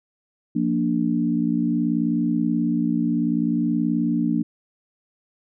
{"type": "chord", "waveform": "sine", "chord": "Bb major", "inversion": "second", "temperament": "equal", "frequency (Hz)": [174.61, 233.1, 293.7], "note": ["F3", "Bb3", "D4"], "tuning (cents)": [0, 0, 0], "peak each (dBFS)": [-25, -22, -23], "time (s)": [0.55, 4.43], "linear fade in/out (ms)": 10, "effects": []}